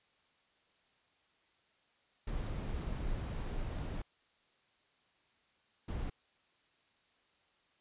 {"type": "noise bursts at uneven times", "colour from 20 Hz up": "brown", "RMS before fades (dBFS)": -38, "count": 2, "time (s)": [[2.27, 4.02], [5.88, 6.1]], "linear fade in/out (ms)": 5, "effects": ["white hiss -72 dBFS RMS until 7.8 s", "resampled to 8000 Hz"]}